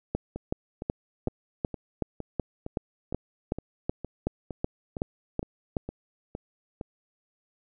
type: two click trains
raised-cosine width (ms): 2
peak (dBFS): -13 / -21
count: 16 / 15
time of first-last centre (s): 0.15-5.768 / 0.36-6.812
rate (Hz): 2.67 / 2.17
effects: none